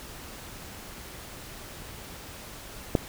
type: click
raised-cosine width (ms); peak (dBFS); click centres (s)
2; -7; 2.952
effects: pink hiss -43 dBFS RMS until 3.08 s